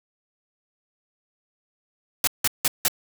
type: noise bursts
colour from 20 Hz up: white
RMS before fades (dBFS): -20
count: 4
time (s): 2.24-2.882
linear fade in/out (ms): 2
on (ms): 33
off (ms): 170
effects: none